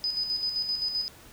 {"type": "tone with tremolo", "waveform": "sine", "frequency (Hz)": 5000, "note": "D#8", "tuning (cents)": 8, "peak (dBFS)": -25, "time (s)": [0.04, 1.08], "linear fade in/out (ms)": 0, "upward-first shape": "square", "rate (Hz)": 7.7, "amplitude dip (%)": 50, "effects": ["pink hiss -51 dBFS RMS until 1.32 s"]}